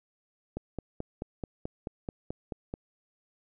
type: click train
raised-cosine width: 2 ms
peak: -21 dBFS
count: 11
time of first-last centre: 0.57-2.739 s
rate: 4.61 Hz
effects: none